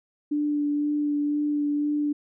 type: tone with vibrato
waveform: sine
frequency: 293.7 Hz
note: D4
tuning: in tune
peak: -22 dBFS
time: 0.31-2.13 s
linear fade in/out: 10 ms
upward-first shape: sine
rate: 2 Hz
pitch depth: 13 cents each way
effects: none